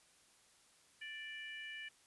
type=harmonic tone; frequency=587.3 Hz; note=D5; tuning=in tune; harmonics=3 / 4 / 5; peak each=-48 / -50 / -51 dBFS; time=1.01-1.89 s; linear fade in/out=10 ms; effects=white hiss -68 dBFS RMS until 2.06 s + resampled to 24000 Hz